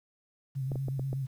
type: tone with vibrato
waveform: sine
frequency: 133.6 Hz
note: C3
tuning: 36 cents sharp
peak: -30 dBFS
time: 0.55-1.27 s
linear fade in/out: 20 ms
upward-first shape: square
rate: 8.2 Hz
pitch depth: 38 cents each way
type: clicks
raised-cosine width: 2 ms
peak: -24 dBFS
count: 5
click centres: 0.718 / 0.757 / 0.884 / 0.995 / 1.13 s
effects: 10-bit